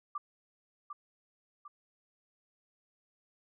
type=tone with echo; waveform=sine; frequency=1178 Hz; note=D6; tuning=5 cents sharp; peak=-34 dBFS; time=0.15-0.18 s; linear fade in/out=5 ms; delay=750 ms; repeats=2; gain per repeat=-6 dB; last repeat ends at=1.68 s; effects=none